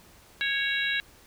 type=harmonic tone with a mistuned harmonic; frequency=551 Hz; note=C#5; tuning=11 cents flat; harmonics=3 / 4 / 5 / 6 / 7; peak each=-28 / -32 / -33 / -38 / -32 dBFS; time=0.41-1 s; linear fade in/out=0 ms; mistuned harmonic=4; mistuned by=+19 cents; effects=pink hiss -55 dBFS RMS until 1.26 s